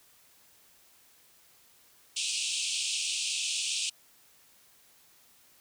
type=band-pass noise; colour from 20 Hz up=pink; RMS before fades=-32 dBFS; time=2.16-3.9 s; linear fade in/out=10 ms; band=2500 to 9300 Hz; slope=96 dB/octave; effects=white hiss -61 dBFS RMS until 5.6 s